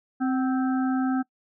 harmonic tone with a mistuned harmonic, 261.6 Hz, C4, in tune, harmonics 1 / 3 / 5 / 6, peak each -22 / -32 / -36 / -38 dBFS, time 0.2-1.23 s, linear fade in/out 20 ms, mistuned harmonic 3, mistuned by -48 cents, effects noise-tail reverb RT60 0.1 s tail -22 dB re dry

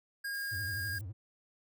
square tone, 1625 Hz, G#6, 38 cents flat, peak -36 dBFS, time 0.24-0.99 s, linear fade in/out 10 ms
violet noise, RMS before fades -50 dBFS, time 0.34-1.01 s, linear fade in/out 0 ms
triangle tone with vibrato, 98 Hz, G2, in tune, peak -37 dBFS, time 0.51-1.13 s, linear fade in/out 20 ms, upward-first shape sine, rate 12 Hz, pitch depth 220 cents each way
effects none

